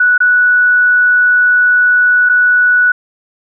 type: tone with dropouts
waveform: sine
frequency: 1475 Hz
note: F#6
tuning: 6 cents flat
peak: -6 dBFS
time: 0-2.92 s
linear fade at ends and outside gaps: 5 ms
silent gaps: 0.179-0.203 / 2.291-2.295 s
effects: none